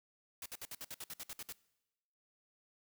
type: noise bursts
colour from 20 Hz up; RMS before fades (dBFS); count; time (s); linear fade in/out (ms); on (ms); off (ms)
white; -45; 12; 0.42-1.525; 2; 38; 59
effects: noise-tail reverb RT60 1.0 s tail -22 dB re dry